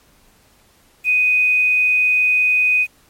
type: tone with quantisation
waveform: sine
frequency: 2495 Hz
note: D#7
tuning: 4 cents sharp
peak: -12 dBFS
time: 1.04-2.87 s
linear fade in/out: 50 ms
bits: 7
effects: pink hiss -54 dBFS RMS until 3.09 s + MP3 64 kbps